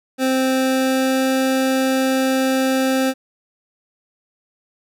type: tone with pitch glide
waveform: 25% pulse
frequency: 261.6 to 263.3 Hz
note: C4 to C4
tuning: 0 to +11 cents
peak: -12 dBFS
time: 0.18-3.14 s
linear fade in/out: 50 ms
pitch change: +11 cents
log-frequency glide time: 0.52-1.31 s
effects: none